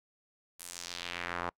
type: tone with band-pass filter sweep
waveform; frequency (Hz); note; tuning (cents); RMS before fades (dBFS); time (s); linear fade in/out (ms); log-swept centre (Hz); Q
sawtooth; 87.31; F2; 0; -40; 0.59-1.5; 10; 11000 to 1000; 1.6
effects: noise-tail reverb RT60 0.1 s tail -26 dB re dry